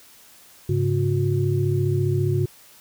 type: tone cluster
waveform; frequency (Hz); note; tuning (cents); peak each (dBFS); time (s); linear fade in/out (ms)
sine; 102.8 / 137.6 / 361.9; G#2 / C#3 / F#4; -17 / -12 / -38; -22 / -22 / -25; 0.69-2.46; 5
effects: white hiss -50 dBFS RMS until 2.8 s